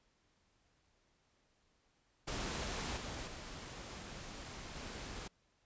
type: noise with level steps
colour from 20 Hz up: pink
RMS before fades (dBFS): -40 / -44 / -48 / -46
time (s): 2.27-5.28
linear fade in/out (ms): 10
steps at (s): 2.96 / 3.26 / 4.75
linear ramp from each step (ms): 20
effects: pink hiss -75 dBFS RMS until 5.65 s + resampled to 16000 Hz